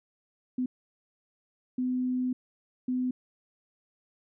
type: tone bursts at uneven times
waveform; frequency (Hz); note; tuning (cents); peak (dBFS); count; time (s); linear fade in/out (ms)
sine; 252.8; B3; +41; -26; 3; 0.58-0.66 / 1.78-2.33 / 2.88-3.11; 5
effects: none